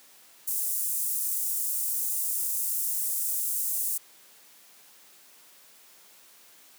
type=high-pass noise; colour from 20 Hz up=pink; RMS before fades=-29 dBFS; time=0.47-3.98 s; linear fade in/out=10 ms; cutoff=8600 Hz; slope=24 dB/octave; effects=white hiss -55 dBFS RMS until 6.78 s + high-pass 200 Hz 12 dB/octave